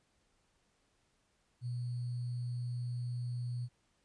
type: tone with sample-and-hold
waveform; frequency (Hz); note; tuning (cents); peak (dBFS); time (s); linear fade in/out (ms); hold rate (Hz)
sine; 122; B2; -21; -35; 1.61-3.69; 50; 4410
effects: pink hiss -75 dBFS RMS until 4.04 s + resampled to 22050 Hz